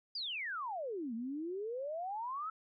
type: exponential two-way sweep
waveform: sine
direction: down then up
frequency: 4978 to 220 to 1334 Hz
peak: -37 dBFS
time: 0.15-2.5 s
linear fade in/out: 5 ms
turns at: 1.14 s
effects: none